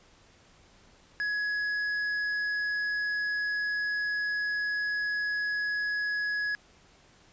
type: tone with hard clipping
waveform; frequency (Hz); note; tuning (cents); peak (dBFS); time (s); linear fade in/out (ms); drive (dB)
sine; 1679; G#6; +18; -29; 1.2-6.55; 0; 5
effects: pink hiss -59 dBFS RMS until 7.32 s + resampled to 16000 Hz